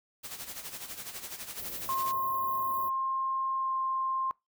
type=noise with tremolo; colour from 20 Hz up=white; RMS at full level=-39 dBFS; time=0.23-2.13 s; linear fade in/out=20 ms; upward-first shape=sine; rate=12 Hz; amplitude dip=65%
type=band-stop noise; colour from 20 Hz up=white; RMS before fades=-41 dBFS; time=1.57-2.9 s; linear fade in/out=20 ms; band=700 to 12000 Hz; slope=48 dB/octave
type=tone with pitch glide; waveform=sine; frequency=1062 to 1055.9 Hz; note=C6 to C6; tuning=+25 to +15 cents; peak=-28 dBFS; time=1.89-4.31 s; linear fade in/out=0 ms; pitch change=-10 cents; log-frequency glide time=3.57-3.72 s
effects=noise-tail reverb RT60 0.2 s tail -24 dB re dry